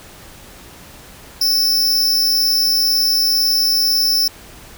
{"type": "tone with amplitude modulation", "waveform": "45% pulse", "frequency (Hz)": 5270, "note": "E8", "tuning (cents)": -1, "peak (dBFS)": -9, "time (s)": [1.41, 4.28], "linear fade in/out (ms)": 5, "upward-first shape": "sine", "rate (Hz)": 242, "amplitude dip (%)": 95, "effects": ["pink hiss -40 dBFS RMS until 4.77 s"]}